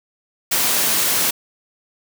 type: high-pass noise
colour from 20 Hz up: white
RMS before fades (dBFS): -18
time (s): 0.51-1.31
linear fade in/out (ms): 10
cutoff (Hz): 130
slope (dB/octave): 12
effects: none